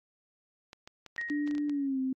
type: clicks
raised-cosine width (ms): 0.2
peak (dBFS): -29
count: 11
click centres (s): 0.731 / 0.875 / 1.063 / 1.163 / 1.213 / 1.299 / 1.476 / 1.511 / 1.551 / 1.581 / 1.696
type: tone with exponential decay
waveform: sine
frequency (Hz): 1878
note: A#6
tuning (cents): +12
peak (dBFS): -30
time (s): 1.18-1.87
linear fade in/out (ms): 0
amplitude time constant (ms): 150
type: tone with pitch glide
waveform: sine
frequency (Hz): 293.7 to 261.7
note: D4 to C4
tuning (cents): 0 to 0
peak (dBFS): -28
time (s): 1.3-2.13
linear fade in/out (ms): 5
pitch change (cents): -200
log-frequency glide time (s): 1.68-2
effects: AAC 48 kbps